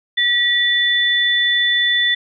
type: tone pair together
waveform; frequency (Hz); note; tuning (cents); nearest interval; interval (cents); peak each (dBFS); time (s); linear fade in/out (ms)
sine; 1929 / 3497; B6 / A7; -41 / -11; minor seventh; 1030; -16; 0.17-2.15; 10
effects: none